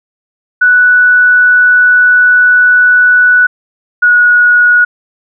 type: tone pair in turn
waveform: sine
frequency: 1480 / 1457.1 Hz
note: F#6 / F#6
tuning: 0 / -27 cents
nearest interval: unison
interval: 27 cents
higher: first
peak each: -3 dBFS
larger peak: neither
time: 0.61-3.47 / 4.02-4.85 s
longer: first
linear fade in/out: 10 ms
effects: none